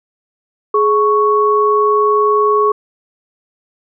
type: tone pair together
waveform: sine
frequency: 420.1 / 1110 Hz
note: G#4 / C#6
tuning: +20 / +2 cents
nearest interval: octave + perfect fourth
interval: 1682 cents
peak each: -12 dBFS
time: 0.74-2.72 s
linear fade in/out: 5 ms
effects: none